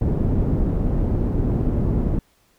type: low-pass noise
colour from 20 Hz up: pink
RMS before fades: -20 dBFS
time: 0.01-2.19 s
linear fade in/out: 5 ms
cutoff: 310 Hz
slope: 12 dB/octave
effects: pink hiss -61 dBFS RMS until 2.58 s